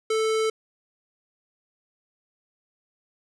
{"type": "tone", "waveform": "square", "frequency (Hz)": 440, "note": "A4", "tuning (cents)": 0, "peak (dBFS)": -22, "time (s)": [0.1, 0.5], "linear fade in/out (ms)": 5, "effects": ["resampled to 22050 Hz", "9-bit"]}